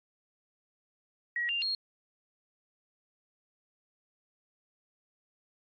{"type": "tone with pitch steps", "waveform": "sine", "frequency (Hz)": [1909, 2791, 4265], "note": ["A#6", "F7", "C8"], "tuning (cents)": [41, -2, 32], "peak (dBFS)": -29, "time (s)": [1.36, 1.75], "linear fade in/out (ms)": 2, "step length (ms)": 130, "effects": ["AAC 32 kbps"]}